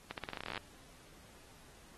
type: accelerating click train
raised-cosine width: 0.3 ms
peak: -24 dBFS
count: 17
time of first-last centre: 0.11-0.577 s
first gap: 68 ms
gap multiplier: 0.87
effects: pink hiss -60 dBFS RMS until 1.97 s + AAC 32 kbps